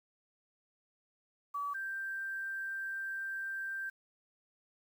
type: tone pair in turn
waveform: sine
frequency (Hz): 1144 / 1574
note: D6 / G6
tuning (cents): -46 / +7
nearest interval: tritone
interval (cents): 553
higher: second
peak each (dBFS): -34 / -36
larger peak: first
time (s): 1.54-1.74 / 1.74-3.9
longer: second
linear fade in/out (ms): 10
effects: 10-bit